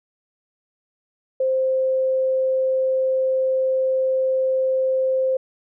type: tone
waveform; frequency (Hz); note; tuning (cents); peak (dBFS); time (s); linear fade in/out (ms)
sine; 523.3; C5; 0; -17; 1.4-5.37; 5
effects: none